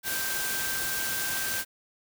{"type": "tone in noise", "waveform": "sine", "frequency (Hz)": 1568, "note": "G6", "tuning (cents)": 0, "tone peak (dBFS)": -34, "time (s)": [0.03, 1.65], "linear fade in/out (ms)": 50, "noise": "white", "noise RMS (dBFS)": -31, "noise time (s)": [0.03, 1.65], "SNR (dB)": -6, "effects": []}